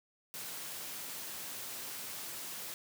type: high-pass noise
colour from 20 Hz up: white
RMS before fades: -43 dBFS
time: 0.34-2.74 s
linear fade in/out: 0 ms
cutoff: 100 Hz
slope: 96 dB/octave
effects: none